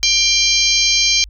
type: harmonic tone with a mistuned harmonic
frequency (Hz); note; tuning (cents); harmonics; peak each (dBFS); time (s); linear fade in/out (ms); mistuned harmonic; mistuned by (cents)
791; G5; +15; 3 / 4 / 5 / 6 / 7 / 8; -19 / -19 / -19 / -19 / -19 / -19; 0.03-1.24; 0; 5; +62
effects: added 50 Hz sine -34 dBFS peak until 1.29 s